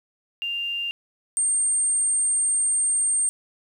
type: tone pair in turn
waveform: sine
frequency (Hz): 2794 / 8683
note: F7 / C#9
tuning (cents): 0 / -37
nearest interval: octave + minor sixth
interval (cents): 1963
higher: second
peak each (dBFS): -25 / -19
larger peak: second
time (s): 0.42-0.91 / 1.37-3.29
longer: second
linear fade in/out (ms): 0
effects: 9-bit